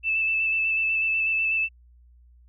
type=tone with vibrato; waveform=sine; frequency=2637 Hz; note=E7; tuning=in tune; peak=-21 dBFS; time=0.03-1.69 s; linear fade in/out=50 ms; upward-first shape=square; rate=8.1 Hz; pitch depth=13 cents each way; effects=added 60 Hz sine -51 dBFS peak until 2.48 s